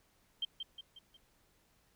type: tone with echo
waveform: sine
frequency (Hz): 3145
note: G7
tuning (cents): +5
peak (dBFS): -32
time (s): 0.42-0.45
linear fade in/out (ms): 5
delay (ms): 180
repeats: 4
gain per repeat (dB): -6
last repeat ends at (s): 1.17
effects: pink hiss -71 dBFS RMS until 1.95 s